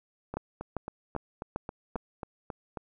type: two click trains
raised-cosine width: 1 ms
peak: -22 / -18 dBFS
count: 10 / 5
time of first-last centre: 0.34-2.772 / 0.37-1.957 s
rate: 3.7 / 2.52 Hz
effects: none